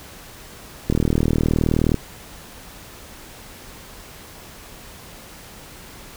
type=click train; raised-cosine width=3 ms; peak=-5 dBFS; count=42; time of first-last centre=0.9-1.943 s; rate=39.3 Hz; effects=pink hiss -41 dBFS RMS until 6.16 s